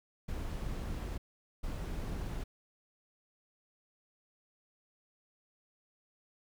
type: noise bursts at uneven times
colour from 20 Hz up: brown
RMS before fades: -38 dBFS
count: 2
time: 0.28-1.18 / 1.63-2.44 s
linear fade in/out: 10 ms
effects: none